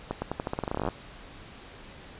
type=accelerating click train; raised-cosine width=1 ms; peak=-15 dBFS; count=19; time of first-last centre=0.11-0.887 s; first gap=110 ms; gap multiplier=0.87; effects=pink hiss -47 dBFS RMS until 2.19 s + resampled to 8000 Hz